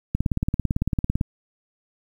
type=click train; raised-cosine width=5 ms; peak=-9 dBFS; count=20; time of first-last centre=0.15-1.211 s; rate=17.9 Hz; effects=8-bit